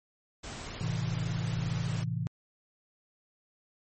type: noise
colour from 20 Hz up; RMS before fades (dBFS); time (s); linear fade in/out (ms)
pink; -41; 0.43-2.04; 10
type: chord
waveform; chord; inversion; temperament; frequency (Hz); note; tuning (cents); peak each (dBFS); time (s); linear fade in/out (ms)
sine; A minor; none; just; 110 / 132 / 165; A2 / C3 / E3; 0 / +16 / +2; -34; 0.81-2.27; 0
effects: MP3 32 kbps